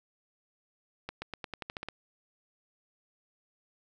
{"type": "accelerating click train", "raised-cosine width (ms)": 0.3, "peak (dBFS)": -21, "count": 10, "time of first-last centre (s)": [1.09, 1.886], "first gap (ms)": 130, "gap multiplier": 0.9, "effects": []}